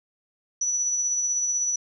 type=tone with tremolo; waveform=sine; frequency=5920 Hz; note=F#8; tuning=in tune; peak=-21 dBFS; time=0.61-1.76 s; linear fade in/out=5 ms; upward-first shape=sine; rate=16 Hz; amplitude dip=30%; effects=none